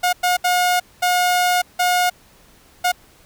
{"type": "tone bursts at uneven times", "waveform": "sawtooth", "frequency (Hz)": 719, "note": "F#5", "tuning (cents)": -50, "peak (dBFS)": -11, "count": 6, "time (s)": [[0.03, 0.13], [0.23, 0.37], [0.44, 0.8], [1.02, 1.62], [1.79, 2.1], [2.84, 2.92]], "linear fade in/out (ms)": 10, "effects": ["pink hiss -51 dBFS RMS until 3.25 s"]}